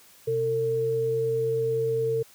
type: tone pair together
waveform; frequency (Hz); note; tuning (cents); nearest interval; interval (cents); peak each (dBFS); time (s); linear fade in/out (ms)
sine; 126.73 / 451.6; B2 / A4; +45 / +45; octave + minor seventh; 2200; -32 / -23; 0.27-2.23; 10
effects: white hiss -54 dBFS RMS until 2.34 s + high-pass 60 Hz 12 dB/octave